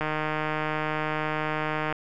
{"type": "click train", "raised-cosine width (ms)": 0.5, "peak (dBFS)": -13, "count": 296, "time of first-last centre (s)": [0.01, 1.926], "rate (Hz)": 154, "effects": []}